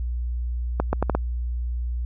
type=accelerating click train; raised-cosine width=1 ms; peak=-7 dBFS; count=5; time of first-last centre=0.8-1.15 s; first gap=130 ms; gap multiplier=0.74; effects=added 60 Hz sine -24 dBFS peak until 2.05 s